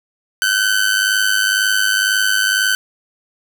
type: tone with amplitude modulation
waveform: sawtooth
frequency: 1522 Hz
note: F#6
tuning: 48 cents sharp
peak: -7 dBFS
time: 0.42-2.75 s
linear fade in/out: 0 ms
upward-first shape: sine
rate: 102 Hz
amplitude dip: 65%
effects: none